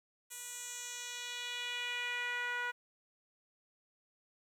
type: tone with band-pass filter sweep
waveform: 10% pulse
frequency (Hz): 486.7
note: B4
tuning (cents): -25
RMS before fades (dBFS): -40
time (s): 0.3-2.72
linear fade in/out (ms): 20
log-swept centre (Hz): 9900 to 1400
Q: 1.7
effects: 11-bit